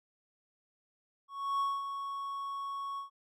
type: tone with ADSR envelope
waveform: triangle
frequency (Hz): 1108.7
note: C#6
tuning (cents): 0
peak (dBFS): -26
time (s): 1.28-3.1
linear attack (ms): 320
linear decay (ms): 220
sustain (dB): -8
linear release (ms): 120
effects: none

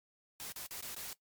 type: noise with dropouts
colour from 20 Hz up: white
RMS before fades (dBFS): -44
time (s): 0.4-1.13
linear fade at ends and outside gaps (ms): 0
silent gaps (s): 0.522-0.56 / 0.664-0.709 / 0.808-0.825 / 0.947-0.964
effects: noise-tail reverb RT60 0.1 s tail -18 dB re dry + MP3 96 kbps

